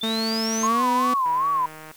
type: exponential sweep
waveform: sine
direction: up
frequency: 3500 to 6645 Hz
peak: -26 dBFS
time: 0.01-0.67 s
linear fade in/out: 5 ms
type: tone with pitch glide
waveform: sawtooth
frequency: 223.1 to 250.4 Hz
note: A3 to B3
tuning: +24 to +24 cents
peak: -20 dBFS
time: 0.03-1.14 s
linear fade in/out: 5 ms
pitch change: +200 cents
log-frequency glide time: 0.67-0.84 s
type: tone with vibrato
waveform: sine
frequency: 1052 Hz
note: C6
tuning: 9 cents sharp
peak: -19 dBFS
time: 0.63-1.66 s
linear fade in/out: 5 ms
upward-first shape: sine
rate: 2.6 Hz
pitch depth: 140 cents each way
type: click train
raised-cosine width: 0.5 ms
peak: -26 dBFS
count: 103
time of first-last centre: 1.26-1.914 s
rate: 156 Hz
effects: white hiss -50 dBFS RMS until 1.96 s